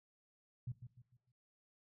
sine tone with echo, 123.47 Hz, B2, in tune, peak -39 dBFS, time 0.67-0.72 s, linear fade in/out 5 ms, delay 150 ms, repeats 4, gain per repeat -9 dB, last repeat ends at 1.32 s, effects noise-tail reverb RT60 0.6 s tail -18 dB re dry

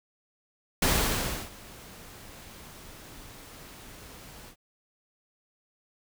pink noise with ADSR envelope, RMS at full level -23 dBFS, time 0.82-4.56 s, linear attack 4 ms, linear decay 670 ms, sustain -24 dB, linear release 78 ms, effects none

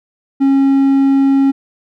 triangle tone, 273 Hz, C#4, 26 cents flat, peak -6 dBFS, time 0.4-1.52 s, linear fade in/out 20 ms, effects none

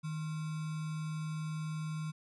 sine tone with sample-and-hold, 156.5 Hz, D#3, 10 cents sharp, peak -35 dBFS, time 0.03-2.12 s, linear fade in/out 20 ms, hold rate 1225 Hz, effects resampled to 24000 Hz

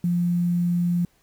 sine tone with quantisation, 174.61 Hz, F3, in tune, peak -19 dBFS, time 0.04-1.05 s, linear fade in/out 2 ms, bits 8, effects pink hiss -63 dBFS RMS until 1.22 s

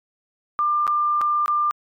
sine tone with dropouts, 1194 Hz, D6, 28 cents sharp, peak -17 dBFS, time 0.59-1.71 s, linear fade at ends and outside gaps 0 ms, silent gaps 0.868-0.877 / 1.211-1.215 / 1.46-1.48 s, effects MP3 96 kbps

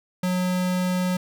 square tone, 182.1 Hz, F#3, 27 cents flat, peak -22 dBFS, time 0.23-1.17 s, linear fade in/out 5 ms, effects none

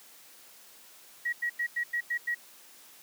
sine tone bursts, 1910 Hz, A#6, 42 cents sharp, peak -27 dBFS, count 7, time 1.25-2.348 s, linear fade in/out 10 ms, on 78 ms, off 92 ms, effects white hiss -54 dBFS RMS until 3.02 s + high-pass 200 Hz 12 dB/octave

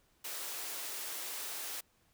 white high-pass noise, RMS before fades -41 dBFS, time 0.24-1.81 s, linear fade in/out 10 ms, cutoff 320 Hz, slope 24 dB/octave, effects pink hiss -71 dBFS RMS until 2.13 s

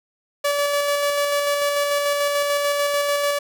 sawtooth tone with tremolo, 575 Hz, D5, 37 cents flat, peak -14 dBFS, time 0.44-3.39 s, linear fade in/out 10 ms, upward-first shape square, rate 6.8 Hz, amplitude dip 25%, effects none

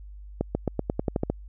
accelerating click train, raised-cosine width 2 ms, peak -11 dBFS, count 10, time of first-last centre 0.41-1.3 s, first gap 140 ms, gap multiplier 0.91, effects added 50 Hz sine -40 dBFS peak until 1.48 s

